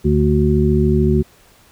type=harmonic tone; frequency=73.7 Hz; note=D2; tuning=7 cents sharp; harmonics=1 / 2 / 3 / 5; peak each=-17 / -17 / -17 / -17 dBFS; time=0.04-1.23 s; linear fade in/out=20 ms; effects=pink hiss -50 dBFS RMS until 1.71 s